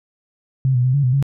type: tone with pitch steps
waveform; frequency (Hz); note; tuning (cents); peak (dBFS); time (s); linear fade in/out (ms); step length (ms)
sine; 132.2 / 123.5 / 128.4 / 141.9 / 125.7 / 138.5; C3 / B2 / C3 / C#3 / B2 / C#3; +18 / 0 / -32 / +41 / +31 / -1; -13; 0.65-1.226; 0; 96
effects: none